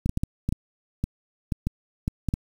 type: clicks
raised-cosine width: 5 ms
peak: -12 dBFS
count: 12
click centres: 0.06 / 0.094 / 0.174 / 0.235 / 0.49 / 0.525 / 1.04 / 1.522 / 1.67 / 2.079 / 2.287 / 2.339 s
effects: 7-bit